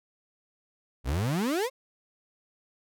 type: exponential sweep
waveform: 35% pulse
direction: up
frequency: 57 to 554.4 Hz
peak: -24 dBFS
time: 1.04-1.7 s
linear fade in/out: 50 ms
effects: none